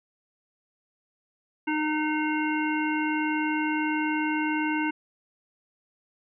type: harmonic tone with a mistuned harmonic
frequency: 306.9 Hz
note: D#4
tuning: 24 cents flat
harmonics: 1 / 3 / 5 / 7 / 9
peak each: -26 / -31 / -33 / -34 / -36 dBFS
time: 1.67-4.91 s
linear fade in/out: 10 ms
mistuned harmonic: 5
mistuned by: -16 cents
effects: none